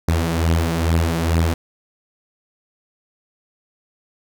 sawtooth beating tone pair, 81.9 / 84.2 Hz, E2 / E2, -11 / +37 cents, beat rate 2.3 Hz, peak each -14 / -17 dBFS, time 0.08-1.54 s, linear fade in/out 5 ms, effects none

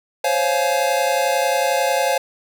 square chord, Db major seventh, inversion third, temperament equal with one note detuned, 523.3 / 554.4 / 698.5 / 846.1 Hz, C5 / Db5 / F5 / Ab5, 0 / 0 / 0 / +32 cents, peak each -23 dBFS, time 0.24-2.18 s, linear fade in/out 5 ms, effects none

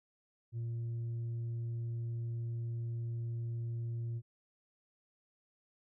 sine tone with tanh clipping, 116.54 Hz, A#2, in tune, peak -36 dBFS, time 0.52-4.22 s, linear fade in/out 50 ms, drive 2 dB, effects none

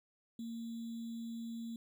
sine tone with sample-and-hold, 230 Hz, A#3, 23 cents flat, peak -40 dBFS, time 0.39-1.76 s, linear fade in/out 2 ms, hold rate 3675 Hz, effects none

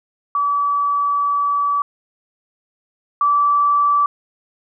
sine tone pair in turn, 1148 / 1158 Hz, D6 / D6, -40 / -25 cents, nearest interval unison, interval 15 cents, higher second, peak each -15 / -12 dBFS, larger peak second, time 0.35-1.82 / 3.21-4.06 s, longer first, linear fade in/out 2 ms, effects none

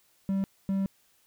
triangle tone bursts at uneven times, 194.3 Hz, G3, 15 cents flat, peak -23 dBFS, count 2, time 0.29-0.44 / 0.69-0.86 s, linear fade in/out 0 ms, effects white hiss -66 dBFS RMS until 1.26 s

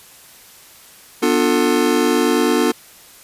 square chord, B half-diminished seventh, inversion none, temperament just, 246.9 / 296.3 / 355.6 / 444.5 Hz, B3 / D4 / F4 / A4, 0 / +15 / +31 / +18 cents, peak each -20 dBFS, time 1.22-2.72 s, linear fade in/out 10 ms, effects white hiss -44 dBFS RMS until 3.23 s + resampled to 32000 Hz

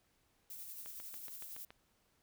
violet noise with tremolo, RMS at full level -47 dBFS, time 0.5-1.65 s, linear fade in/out 2 ms, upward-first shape sine, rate 11 Hz, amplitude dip 35%
click train, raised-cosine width 0.3 ms, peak -36 dBFS, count 7, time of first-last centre 0.86-1.705 s, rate 7.1 Hz
effects pink hiss -75 dBFS RMS until 2.22 s

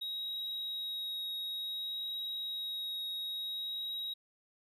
triangle tone with vibrato, 3800 Hz, A#7, 33 cents sharp, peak -35 dBFS, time 0.01-4.14 s, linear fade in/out 10 ms, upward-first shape triangle, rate 0.57 Hz, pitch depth 10 cents each way, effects none

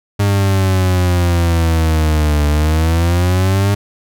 40% pulse exponential two-way sweep, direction down then up, 101.8 to 73.42 to 101.8 Hz, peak -10 dBFS, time 0.19-3.75 s, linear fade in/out 10 ms, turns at 2.47 s, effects none

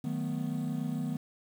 triangle chord, B dominant seventh, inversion first, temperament equal, 155.56 / 185 / 220 / 246.9 Hz, D#3 / F#3 / A3 / B3, 0 / 0 / 0 / 0 cents, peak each -33 / -38 / -36 / -33 dBFS, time 0.04-1.17 s, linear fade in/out 5 ms, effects 9-bit

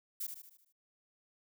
violet noise with echo, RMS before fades -38 dBFS, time 0.2-0.27 s, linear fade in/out 10 ms, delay 76 ms, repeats 6, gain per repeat -6 dB, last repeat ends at 0.726 s, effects none

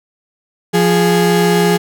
35% pulse tone pair together, 174.61 / 415.3 Hz, F3 / G#4, 0 / 0 cents, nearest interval octave + minor third, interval 1500 cents, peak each -11 dBFS, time 0.73-1.78 s, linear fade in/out 20 ms, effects none

